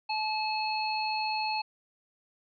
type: harmonic tone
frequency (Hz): 863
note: A5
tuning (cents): -34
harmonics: 1 / 3 / 5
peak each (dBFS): -30 / -35 / -35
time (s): 0.09-1.62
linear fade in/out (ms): 10
effects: none